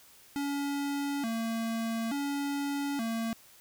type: tone with vibrato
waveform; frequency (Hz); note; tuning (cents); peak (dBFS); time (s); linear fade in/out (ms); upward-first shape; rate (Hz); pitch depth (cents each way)
square; 253.5; B3; +45; -31; 0.36-3.33; 0; square; 0.57; 190
effects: white hiss -57 dBFS RMS until 3.6 s